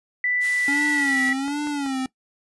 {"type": "tone with pitch glide", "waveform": "sine", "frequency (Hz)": [1981, 1949.2], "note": ["B6", "B6"], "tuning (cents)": [5, -23], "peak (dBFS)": -20, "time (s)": [0.24, 1.33], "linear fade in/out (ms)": 2, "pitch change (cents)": -28, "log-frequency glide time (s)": [0.52, 1.1]}
{"type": "high-pass noise", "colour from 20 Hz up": "white", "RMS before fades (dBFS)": -35, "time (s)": [0.4, 1.33], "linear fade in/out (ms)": 50, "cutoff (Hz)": 1300, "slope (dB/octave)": 12}
{"type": "tone with vibrato", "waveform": "square", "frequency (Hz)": 277.8, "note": "C#4", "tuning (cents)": 4, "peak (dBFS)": -24, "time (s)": [0.68, 2.06], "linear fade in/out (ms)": 2, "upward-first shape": "sine", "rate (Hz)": 1.3, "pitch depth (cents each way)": 110}
{"type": "click train", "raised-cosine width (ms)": 0.5, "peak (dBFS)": -24, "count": 4, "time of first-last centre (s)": [1.29, 1.863], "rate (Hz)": 5.24}
{"effects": ["noise-tail reverb RT60 0.1 s tail -20 dB re dry", "resampled to 24000 Hz"]}